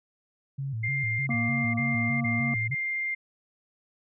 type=tone with vibrato; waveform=sine; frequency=123.7 Hz; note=B2; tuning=3 cents sharp; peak=-29 dBFS; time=0.58-2.75 s; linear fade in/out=10 ms; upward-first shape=square; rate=3.3 Hz; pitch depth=180 cents each way
type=tone bursts; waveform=sine; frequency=2105 Hz; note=C7; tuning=10 cents sharp; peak=-27 dBFS; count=5; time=0.83-3.15 s; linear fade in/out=10 ms; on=440 ms; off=30 ms
type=harmonic tone; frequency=233.1 Hz; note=A#3; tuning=in tune; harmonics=1 / 3 / 5; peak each=-28 / -38 / -42 dBFS; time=1.29-2.54 s; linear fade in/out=2 ms
effects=none